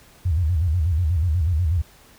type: tone with vibrato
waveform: sine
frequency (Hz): 83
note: E2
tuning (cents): +12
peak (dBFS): -17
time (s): 0.25-1.82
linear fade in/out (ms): 10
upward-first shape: square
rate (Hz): 8.2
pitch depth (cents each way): 150
effects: pink hiss -51 dBFS RMS until 2.18 s